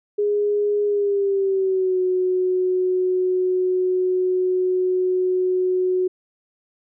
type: tone with pitch glide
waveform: sine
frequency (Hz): 413 to 367.9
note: G#4 to F#4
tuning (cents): -10 to -10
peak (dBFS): -17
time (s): 0.18-6.08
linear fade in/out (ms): 10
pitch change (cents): -200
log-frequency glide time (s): 0.85-2
effects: none